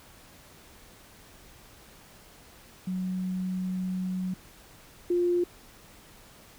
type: tone pair in turn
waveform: sine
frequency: 185 / 351.5 Hz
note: F#3 / F4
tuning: 0 / +11 cents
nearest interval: major seventh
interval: 1111 cents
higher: second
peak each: -28 / -22 dBFS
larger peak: second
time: 2.87-4.34 / 5.1-5.44 s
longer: first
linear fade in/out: 5 ms
effects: pink hiss -53 dBFS RMS until 6.58 s